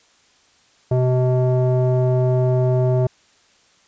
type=tone with low-pass filter; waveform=square; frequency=127 Hz; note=B2; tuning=49 cents sharp; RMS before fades=-17 dBFS; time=0.91-3.07 s; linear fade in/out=5 ms; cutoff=600 Hz; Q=2.5; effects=white hiss -56 dBFS RMS until 3.87 s + resampled to 16000 Hz